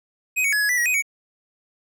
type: tone with pitch steps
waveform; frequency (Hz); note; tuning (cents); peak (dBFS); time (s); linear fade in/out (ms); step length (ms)
square; 2516 / 2236 / 1692 / 1680 / 1974 / 1906 / 2503 / 2248; D#7 / C#7 / G#6 / G#6 / B6 / A#6 / D#7 / C#7; +19 / +14 / +32 / +19 / -1 / +38 / +10 / +24; -19; 0.36-1.024; 20; 83
effects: none